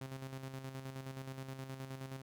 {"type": "tone with tremolo", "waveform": "sawtooth", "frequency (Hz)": 133.1, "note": "C3", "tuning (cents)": 30, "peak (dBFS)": -38, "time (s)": [0.01, 2.22], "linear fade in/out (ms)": 5, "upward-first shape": "square", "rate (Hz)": 9.5, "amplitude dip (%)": 50, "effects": []}